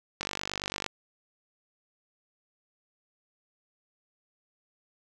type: click train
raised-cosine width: 0.2 ms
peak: -14 dBFS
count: 33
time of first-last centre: 0.21-0.863 s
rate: 49 Hz
effects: none